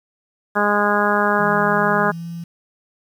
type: harmonic tone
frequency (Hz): 206.2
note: G#3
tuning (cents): -12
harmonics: 1 / 2 / 3 / 4 / 5 / 6 / 7 / 8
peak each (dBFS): -23 / -23 / -23 / -23 / -23 / -23 / -23 / -23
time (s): 0.55-2.12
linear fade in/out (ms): 20
type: tone with pitch glide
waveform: sine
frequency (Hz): 164.81 to 168.95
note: E3 to E3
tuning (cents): 0 to +43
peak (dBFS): -27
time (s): 1.39-2.44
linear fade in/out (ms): 5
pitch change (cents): +43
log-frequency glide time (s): 2-2.27
effects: 8-bit